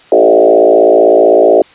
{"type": "tone with frequency modulation", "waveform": "sine", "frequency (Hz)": 515, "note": "C5", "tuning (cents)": -28, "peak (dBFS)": -3, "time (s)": [0.12, 1.62], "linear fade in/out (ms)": 2, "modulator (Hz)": 55.8, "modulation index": 3, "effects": ["white hiss -41 dBFS RMS until 1.74 s", "resampled to 8000 Hz"]}